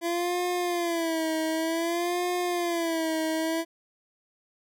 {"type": "tone with vibrato", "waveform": "25% pulse", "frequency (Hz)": 336.9, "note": "E4", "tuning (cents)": 38, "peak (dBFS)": -22, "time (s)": [0.01, 3.65], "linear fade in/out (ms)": 50, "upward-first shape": "sine", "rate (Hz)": 0.54, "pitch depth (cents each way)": 100, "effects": []}